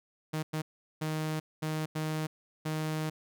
sawtooth tone bursts at uneven times, 156 Hz, D#3, 5 cents sharp, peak -27 dBFS, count 6, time 0.33-0.43 / 0.53-0.62 / 1.01-1.4 / 1.62-1.86 / 1.95-2.27 / 2.65-3.1 s, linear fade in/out 10 ms, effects none

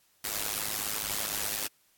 white noise with amplitude modulation, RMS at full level -29 dBFS, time 0.24-1.67 s, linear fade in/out 5 ms, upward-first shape sine, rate 104 Hz, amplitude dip 90%, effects white hiss -67 dBFS RMS until 1.97 s + AAC 64 kbps

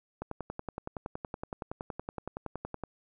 click train, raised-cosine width 1 ms, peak -22 dBFS, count 29, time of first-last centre 0.22-2.837 s, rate 10.7 Hz, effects none

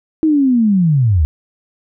sine linear sweep, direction down, 322.5 to 69.3 Hz, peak -9 dBFS, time 0.23-1.25 s, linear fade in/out 0 ms, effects none

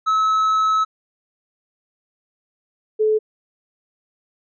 triangle / sine tone pair in turn, 1294 / 431.8 Hz, E6 / A4, -32 / -33 cents, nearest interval octave + perfect fifth, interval 1901 cents, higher first, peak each -13 / -14 dBFS, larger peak first, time 0.06-0.85 / 2.99-3.19 s, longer first, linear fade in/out 20 ms, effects resampled to 16000 Hz

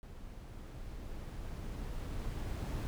brown noise with level ramp, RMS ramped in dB -49 to -36 dBFS, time 0.03-2.87 s, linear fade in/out 0 ms, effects none

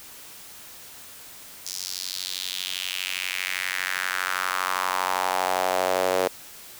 sawtooth tone with high-pass filter sweep, 92.5 Hz, F#2, in tune, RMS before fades -27 dBFS, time 1.66-6.28 s, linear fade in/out 5 ms, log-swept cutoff 5600 to 500 Hz, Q 2.8, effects white hiss -44 dBFS RMS until 6.79 s

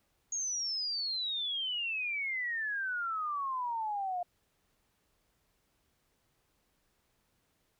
sine exponential sweep, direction down, 6650 to 698.5 Hz, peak -32 dBFS, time 0.32-4.23 s, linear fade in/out 5 ms, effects pink hiss -75 dBFS RMS until 7.79 s

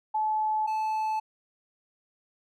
sine / triangle tone pair in turn, 863 / 870 Hz, A5 / A5, -34 / -20 cents, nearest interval unison, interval 14 cents, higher second, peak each -24 dBFS, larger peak neither, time 0.14-0.67 / 0.67-1.2 s, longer neither, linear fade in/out 10 ms, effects none

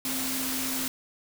sine tone in noise, 261.6 Hz, C4, in tune, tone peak -34 dBFS, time 0.05-0.88 s, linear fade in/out 2 ms, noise white, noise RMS -31 dBFS, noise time 0.05-0.88 s, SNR -6 dB, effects none

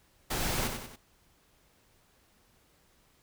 pink noise with echo, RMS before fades -32 dBFS, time 0.3-0.68 s, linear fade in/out 10 ms, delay 94 ms, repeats 3, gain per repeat -6 dB, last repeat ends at 0.962 s, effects pink hiss -66 dBFS RMS until 3.22 s

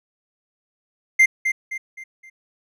triangle tone with echo, 2093 Hz, C7, in tune, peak -8 dBFS, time 1.19-1.26 s, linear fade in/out 10 ms, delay 260 ms, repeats 4, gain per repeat -8 dB, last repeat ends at 2.3 s, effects none

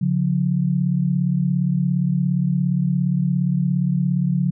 sine tone pair together, 141.5 / 178.76 Hz, C#3 / F3, +36 / +41 cents, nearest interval major third, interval 405 cents, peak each -20 / -19 dBFS, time 0.01-4.51 s, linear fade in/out 10 ms, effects none

